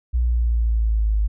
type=exponential sweep; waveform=sine; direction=down; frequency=61 to 51.7 Hz; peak=-16 dBFS; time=0.13-1.28 s; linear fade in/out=20 ms; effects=none